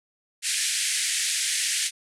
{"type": "band-pass noise", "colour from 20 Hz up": "white", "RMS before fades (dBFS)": -26, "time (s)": [0.42, 1.91], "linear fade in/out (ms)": 50, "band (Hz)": [1700, 10000], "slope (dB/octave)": 48, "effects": []}